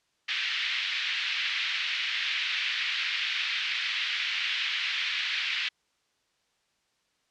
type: band-pass noise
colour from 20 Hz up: pink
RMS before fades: -30 dBFS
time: 0.28-5.69 s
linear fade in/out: 10 ms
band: 2000 to 3800 Hz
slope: 24 dB/octave
effects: white hiss -72 dBFS RMS until 7.3 s + low-pass 6000 Hz 12 dB/octave